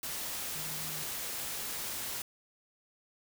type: tone in noise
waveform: sine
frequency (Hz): 155.56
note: D#3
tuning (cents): 0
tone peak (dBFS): -47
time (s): 0.55-1.03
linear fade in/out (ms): 2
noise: white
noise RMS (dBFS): -38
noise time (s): 0.03-2.22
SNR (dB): -12
effects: none